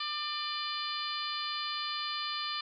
harmonic tone with a mistuned harmonic, 597 Hz, D5, 28 cents sharp, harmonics 2 / 3 / 4 / 5 / 6 / 7 / 8, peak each -38 / -44 / -44 / -41 / -41 / -40 / -41 dBFS, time 0-2.61 s, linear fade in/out 5 ms, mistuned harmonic 6, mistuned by -22 cents, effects none

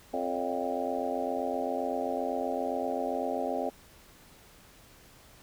harmonic tone with a mistuned harmonic, 87.7 Hz, F2, 8 cents sharp, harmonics 3 / 4 / 5 / 6 / 7 / 8 / 9, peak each -36 / -41 / -37 / -36 / -36 / -36 / -37 dBFS, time 0.13-3.7 s, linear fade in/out 10 ms, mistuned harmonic 6, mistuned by +82 cents, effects pink hiss -56 dBFS RMS until 5.42 s

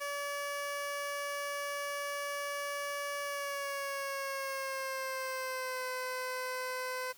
15% pulse tone with pitch glide, 572 to 509.6 Hz, D5 to C5, -46 to -46 cents, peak -29 dBFS, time 0-7.13 s, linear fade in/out 20 ms, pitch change -200 cents, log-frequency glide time 3.22-5.86 s, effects white hiss -59 dBFS RMS until 7.17 s

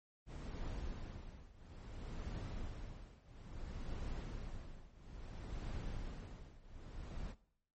brown noise with tremolo, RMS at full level -42 dBFS, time 0.26-7.35 s, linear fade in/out 50 ms, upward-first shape triangle, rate 0.59 Hz, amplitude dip 90%, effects noise-tail reverb RT60 0.7 s tail -19 dB re dry + MP3 32 kbps

